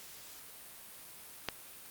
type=click; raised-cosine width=0.2 ms; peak=-15 dBFS; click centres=1.487 s; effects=white hiss -51 dBFS RMS until 1.9 s + Opus 48 kbps